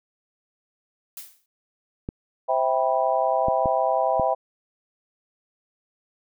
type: noise with exponential decay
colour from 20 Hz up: blue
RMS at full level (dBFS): -34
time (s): 1.17-1.46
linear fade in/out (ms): 2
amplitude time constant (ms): 62
type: clicks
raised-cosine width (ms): 3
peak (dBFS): -16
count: 4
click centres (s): 2.089 / 3.484 / 3.658 / 4.197
type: chord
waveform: sine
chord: C major seventh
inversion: none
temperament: just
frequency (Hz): 523.3 / 654.1 / 784.9 / 981.1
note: C5 / E5 / G5 / B5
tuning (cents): 0 / -14 / +2 / -12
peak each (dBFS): -26 / -23 / -24 / -27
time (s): 2.48-4.35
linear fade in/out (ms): 20
effects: none